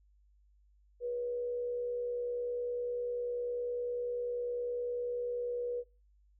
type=tone with frequency modulation; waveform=sine; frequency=485.5 Hz; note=B4; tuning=30 cents flat; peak=-33 dBFS; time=1-5.84 s; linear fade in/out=50 ms; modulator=70.1 Hz; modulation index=0.24; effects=noise-tail reverb RT60 0.3 s tail -21 dB re dry + added 50 Hz sine -63 dBFS peak until 6.39 s